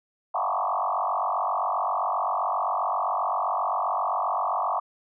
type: tone with frequency modulation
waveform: sine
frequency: 929 Hz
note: A#5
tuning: 6 cents flat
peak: -23 dBFS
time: 0.34-4.8 s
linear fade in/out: 10 ms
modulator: 47.6 Hz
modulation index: 5.5
effects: none